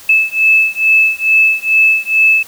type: beating tone pair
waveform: sine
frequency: 2613 / 2615.3 Hz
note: E7 / E7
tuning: -16 / -14 cents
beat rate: 2.3 Hz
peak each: -11 dBFS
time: 0.09-2.43 s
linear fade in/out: 5 ms
effects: white hiss -37 dBFS RMS until 2.47 s